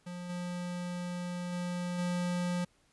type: tone with level steps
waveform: square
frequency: 177.2 Hz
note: F3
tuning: 25 cents sharp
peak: -40 / -36 / -34 / -31 dBFS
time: 0.06-2.65 s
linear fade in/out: 10 ms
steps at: 0.29 / 1.52 / 1.98 s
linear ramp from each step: 10 ms
effects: pink hiss -69 dBFS RMS until 2.92 s + resampled to 24000 Hz